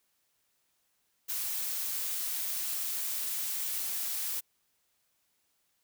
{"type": "noise", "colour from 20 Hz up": "blue", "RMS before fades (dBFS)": -34, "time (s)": [1.28, 4.41], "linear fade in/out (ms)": 20, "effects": ["white hiss -75 dBFS RMS until 5.83 s"]}